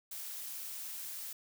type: noise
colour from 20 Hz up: blue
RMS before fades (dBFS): -43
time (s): 0.11-1.33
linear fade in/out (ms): 5
effects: none